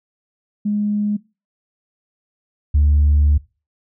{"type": "tone pair in turn", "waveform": "sine", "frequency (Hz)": [207.7, 73.43], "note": ["G#3", "D2"], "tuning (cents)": [0, 0], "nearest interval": "octave + tritone", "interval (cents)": 1800, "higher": "first", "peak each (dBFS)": [-16, -9], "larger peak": "second", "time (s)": [[0.65, 1.17], [2.74, 3.38]], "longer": "second", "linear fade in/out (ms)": 10, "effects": ["noise-tail reverb RT60 0.3 s tail -22 dB re dry", "tanh soft clip ceiling -8 dBFS"]}